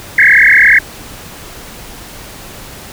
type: tone with frequency modulation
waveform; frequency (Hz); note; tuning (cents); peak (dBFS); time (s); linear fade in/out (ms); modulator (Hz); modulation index
sine; 1900; A#6; +33; -3; 0.18-0.79; 5; 37; 7.9
effects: pink hiss -31 dBFS RMS until 2.92 s